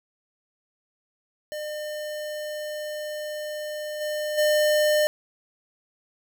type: tone with level steps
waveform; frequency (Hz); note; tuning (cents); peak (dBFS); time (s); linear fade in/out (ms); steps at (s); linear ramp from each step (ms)
square; 604; D5; +48; -31 / -27 / -19; 1.52-5.07; 0; 4 / 4.37; 20
effects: none